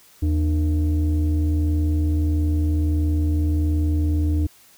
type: tone pair together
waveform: sine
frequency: 79.56 / 300.2 Hz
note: D#2 / D4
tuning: +39 / +38 cents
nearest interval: octave + major seventh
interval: 2299 cents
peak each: -16 / -23 dBFS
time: 0.22-4.47 s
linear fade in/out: 10 ms
effects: tanh soft clip ceiling -14 dBFS + white hiss -52 dBFS RMS until 4.77 s